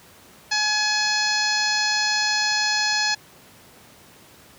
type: harmonic tone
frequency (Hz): 846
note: G#5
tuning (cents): +32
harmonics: 1 / 2 / 3 / 4 / 5 / 6 / 7 / 8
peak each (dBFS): -28 / -24 / -29 / -34 / -25 / -27 / -32 / -34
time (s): 0.51-3.15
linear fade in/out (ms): 10
effects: pink hiss -49 dBFS RMS until 4.58 s + high-pass 100 Hz 12 dB/octave